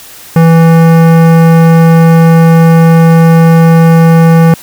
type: tone with hard clipping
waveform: sine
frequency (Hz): 164.7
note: E3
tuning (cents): -1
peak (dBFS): -3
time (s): 0.36-4.54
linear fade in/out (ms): 2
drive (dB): 17
effects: white hiss -31 dBFS RMS until 4.62 s